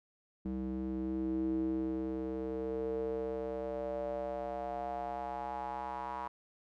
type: tone with band-pass filter sweep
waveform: square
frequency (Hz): 64.5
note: C2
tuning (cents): -24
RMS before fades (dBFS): -37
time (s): 0.45-6.28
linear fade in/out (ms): 5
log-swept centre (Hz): 250 to 980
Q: 5.8
effects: none